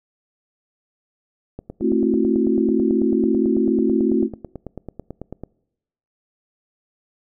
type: click train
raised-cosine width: 2 ms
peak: -18 dBFS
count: 36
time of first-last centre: 1.59-5.436 s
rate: 9.1 Hz
type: chord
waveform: sine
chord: F# half-diminished seventh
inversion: first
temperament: just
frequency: 222 / 266.4 / 333 / 370 Hz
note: A3 / C4 / E4 / F#4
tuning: +16 / +31 / +18 / 0 cents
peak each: -21 dBFS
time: 1.8-4.29 s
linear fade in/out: 50 ms
effects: noise-tail reverb RT60 0.9 s tail -25 dB re dry